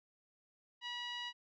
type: tone with low-pass filter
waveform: 10% pulse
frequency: 968 Hz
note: B5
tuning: 35 cents flat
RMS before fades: -43 dBFS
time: 0.81-1.33 s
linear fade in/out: 50 ms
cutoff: 3200 Hz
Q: 2.1
effects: none